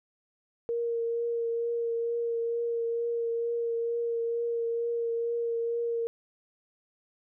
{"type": "tone with vibrato", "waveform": "sine", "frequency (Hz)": 466.2, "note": "A#4", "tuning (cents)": 0, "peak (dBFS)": -27, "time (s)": [0.69, 6.07], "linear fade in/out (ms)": 0, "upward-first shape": "triangle", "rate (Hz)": 2.2, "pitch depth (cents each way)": 17, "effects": []}